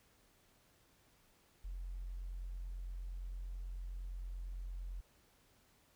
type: tone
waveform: sine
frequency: 44.42 Hz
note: F1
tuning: 30 cents sharp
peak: -40 dBFS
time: 1.64-5.01 s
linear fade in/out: 10 ms
effects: tanh soft clip ceiling -37 dBFS + pink hiss -70 dBFS RMS until 5.95 s